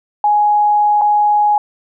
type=tone with dropouts; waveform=sine; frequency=834 Hz; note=G#5; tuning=7 cents sharp; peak=-9 dBFS; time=0.24-1.58 s; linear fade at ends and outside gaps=2 ms; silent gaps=1.013-1.017 s; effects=none